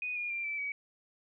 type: tone with pitch steps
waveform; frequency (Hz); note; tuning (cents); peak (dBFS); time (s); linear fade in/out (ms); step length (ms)
sine; 2484 / 2429 / 2375 / 2322 / 2270; D#7 / D#7 / D7 / D7 / C#7; -3 / -42 / +19 / -20 / +41; -33; 0.02-0.72; 2; 140
effects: none